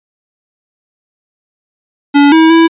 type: tone with pitch steps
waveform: square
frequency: 285.7 / 321.9 / 329.1 Hz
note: D4 / E4 / E4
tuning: -48 / -41 / -3 cents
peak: -4 dBFS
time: 2.14-2.68 s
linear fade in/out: 20 ms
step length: 180 ms
effects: resampled to 8000 Hz